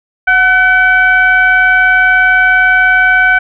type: tone with frequency modulation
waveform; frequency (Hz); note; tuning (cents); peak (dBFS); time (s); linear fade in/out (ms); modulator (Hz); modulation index
sine; 1511; F#6; +36; -5; 0.27-3.39; 10; 777; 0.69
effects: none